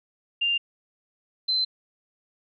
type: tone pair in turn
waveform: sine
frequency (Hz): 2794 / 4074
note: F7 / C8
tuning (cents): 0 / -47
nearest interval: perfect fifth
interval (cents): 653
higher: second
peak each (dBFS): -21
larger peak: neither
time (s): 0.41-0.58 / 1.48-1.65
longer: neither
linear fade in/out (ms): 10
effects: none